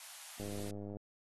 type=high-pass noise; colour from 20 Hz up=white; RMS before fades=-50 dBFS; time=0-0.71 s; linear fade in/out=2 ms; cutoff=630 Hz; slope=48 dB/octave
type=click train; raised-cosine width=2 ms; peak=-32 dBFS; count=59; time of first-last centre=0.4-0.969 s; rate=102 Hz
effects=AAC 32 kbps